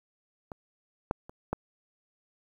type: clicks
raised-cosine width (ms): 1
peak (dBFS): -25 / -13 / -30 / -15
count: 4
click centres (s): 0.518 / 1.111 / 1.295 / 1.53
effects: 9-bit